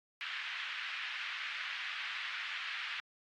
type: band-pass noise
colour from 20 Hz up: pink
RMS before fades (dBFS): -41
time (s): 0.21-3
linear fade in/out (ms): 0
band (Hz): 1600 to 3200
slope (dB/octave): 24
effects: AAC 48 kbps